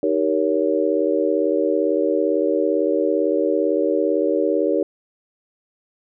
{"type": "chord", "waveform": "sine", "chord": "Eb dominant seventh", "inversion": "none", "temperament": "just", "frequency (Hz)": [311.1, 388.9, 466.7, 560], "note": ["Eb4", "G4", "Bb4", "Db5"], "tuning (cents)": [0, -14, 2, 18], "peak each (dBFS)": -22, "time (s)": [0.03, 4.83], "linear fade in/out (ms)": 2, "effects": []}